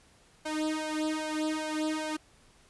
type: tone with flanger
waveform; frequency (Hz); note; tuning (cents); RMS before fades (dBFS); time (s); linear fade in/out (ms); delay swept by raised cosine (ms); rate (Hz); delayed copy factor
sawtooth; 310; D#4; -6; -32; 0.45-2.17; 10; 1.9 to 3; 2.5; +1
effects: pink hiss -61 dBFS RMS until 2.69 s + resampled to 24000 Hz